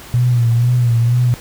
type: tone with vibrato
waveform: sine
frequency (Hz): 120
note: B2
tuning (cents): -49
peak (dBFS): -10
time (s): 0.14-1.34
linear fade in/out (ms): 0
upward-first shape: sine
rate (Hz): 2.1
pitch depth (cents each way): 57
effects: pink hiss -36 dBFS RMS until 1.4 s